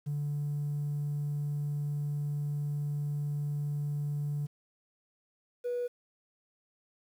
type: tone pair in turn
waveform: triangle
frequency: 145.9 / 487.5 Hz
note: D3 / B4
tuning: -11 / -23 cents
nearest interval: octave + major sixth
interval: 2088 cents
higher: second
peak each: -27 dBFS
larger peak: neither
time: 0.06-4.47 / 5.64-5.88 s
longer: first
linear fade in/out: 20 ms
effects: tanh soft clip ceiling -27 dBFS + 10-bit